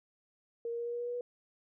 sine tone with pitch steps, 466.2 / 469.2 / 472.2 / 475.2 / 478.2 / 481.2 / 484.3 / 487.4 Hz, A#4 / A#4 / A#4 / A#4 / A#4 / B4 / B4 / B4, 0 / +11 / +22 / +33 / +44 / -45 / -34 / -23 cents, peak -34 dBFS, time 0.65-1.21 s, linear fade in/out 2 ms, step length 70 ms, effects none

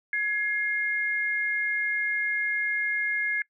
sine tone pair together, 1677 / 2130 Hz, G#6 / C7, +16 / +30 cents, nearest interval major third, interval 414 cents, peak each -27 dBFS, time 0.13-3.42 s, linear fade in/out 2 ms, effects noise-tail reverb RT60 0.1 s tail -23 dB re dry

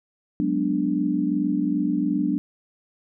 sine chord, G# half-diminished seventh, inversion third, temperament equal, 185 / 207.7 / 246.9 / 293.7 Hz, F#3 / G#3 / B3 / D4, 0 / 0 / 0 / 0 cents, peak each -27 / -28 / -27 / -23 dBFS, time 0.4-2.38 s, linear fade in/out 0 ms, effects none

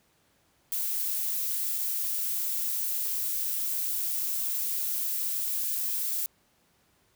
violet noise with dropouts, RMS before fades -30 dBFS, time 0.72-6.26 s, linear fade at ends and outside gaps 0 ms, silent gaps 1.782-1.786 s, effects pink hiss -67 dBFS RMS until 7.15 s + high-pass 60 Hz 12 dB/octave

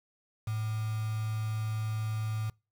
sine tone with quantisation, 108.9 Hz, A2, 17 cents flat, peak -30 dBFS, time 0.47-2.5 s, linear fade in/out 5 ms, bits 7, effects noise-tail reverb RT60 0.3 s tail -26 dB re dry

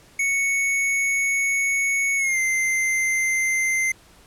square tone with pitch glide, 2217 to 2081 Hz, C#7 to C7, 0 to -10 cents, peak -20 dBFS, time 0.19-3.92 s, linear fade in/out 5 ms, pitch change -110 cents, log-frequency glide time 2.17-2.39 s, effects pink hiss -52 dBFS RMS until 4.26 s + low-pass 12000 Hz 12 dB/octave

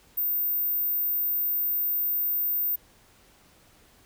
sine tone, 14550 Hz, A#9, 43 cents flat, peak -22 dBFS, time 0.17-2.76 s, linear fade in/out 10 ms, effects tanh soft clip ceiling -21 dBFS + pink hiss -58 dBFS RMS until 4.05 s

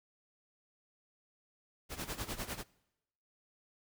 pink noise with tremolo, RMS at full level -38 dBFS, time 1.89-2.64 s, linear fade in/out 50 ms, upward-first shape sine, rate 10 Hz, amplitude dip 80%, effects noise-tail reverb RT60 0.9 s tail -23 dB re dry

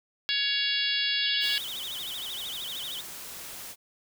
harmonic tone, 560 Hz, C#5, 18 cents sharp, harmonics 3 / 4 / 5 / 6 / 7 / 8 / 9, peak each -33 / -36 / -32 / -29 / -33 / -33 / -37 dBFS, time 0.29-1.58 s, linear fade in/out 0 ms
sine tone with vibrato, 3346 Hz, G#7, 12 cents sharp, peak -34 dBFS, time 1.22-3.01 s, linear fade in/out 5 ms, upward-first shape sine, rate 13 Hz, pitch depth 210 cents each way
white noise, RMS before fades -41 dBFS, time 1.4-3.76 s, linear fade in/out 50 ms
effects none

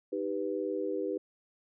sine chord, Eb augmented, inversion none, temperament equal, 311.1 / 392 / 493.9 Hz, Eb4 / G4 / B4, 0 / 0 / 0 cents, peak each -36 / -34 / -35 dBFS, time 0.12-1.18 s, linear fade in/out 10 ms, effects none

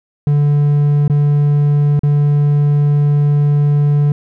triangle tone with dropouts, 145.7 Hz, D3, 13 cents flat, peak -7 dBFS, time 0.27-4.12 s, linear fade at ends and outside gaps 2 ms, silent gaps 1.079-1.098 / 1.993-2.033 s, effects none

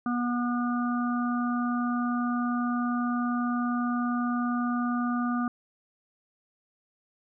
harmonic tone, 242.5 Hz, B3, 31 cents flat, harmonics 1 / 3 / 5 / 6, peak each -26 / -37 / -33 / -39 dBFS, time 0.06-5.48 s, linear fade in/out 2 ms, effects none

